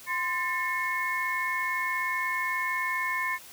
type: tone cluster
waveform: sine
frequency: 1034 / 1783 / 2178 Hz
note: C6 / A6 / C#7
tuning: -21 / +22 / -31 cents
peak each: -31 dBFS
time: 0.06-3.39 s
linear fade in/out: 50 ms
effects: white hiss -48 dBFS RMS until 3.52 s